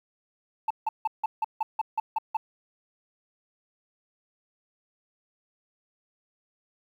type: tone bursts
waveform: sine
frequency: 880 Hz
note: A5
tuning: in tune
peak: -20 dBFS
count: 10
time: 0.68-2.37 s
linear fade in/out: 5 ms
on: 25 ms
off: 160 ms
effects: tanh soft clip ceiling -22 dBFS + 10-bit